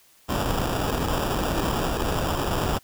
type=noise with sample-and-hold; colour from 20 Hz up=pink; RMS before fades=-25 dBFS; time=0.28-2.79 s; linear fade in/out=20 ms; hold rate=2100 Hz; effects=white hiss -57 dBFS RMS until 2.83 s